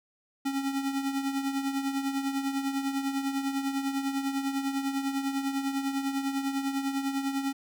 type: tone with tremolo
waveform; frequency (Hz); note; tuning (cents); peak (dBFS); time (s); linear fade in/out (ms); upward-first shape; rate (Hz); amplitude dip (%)
square; 273.4; C#4; -24; -26; 0.45-7.53; 10; triangle; 10; 65
effects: none